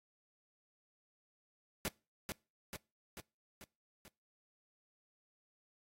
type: noise with echo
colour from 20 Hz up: pink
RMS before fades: -37 dBFS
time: 1.85-1.88 s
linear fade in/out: 0 ms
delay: 440 ms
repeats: 5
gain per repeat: -4 dB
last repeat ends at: 4.08 s
effects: noise-tail reverb RT60 0.3 s tail -24 dB re dry + AAC 48 kbps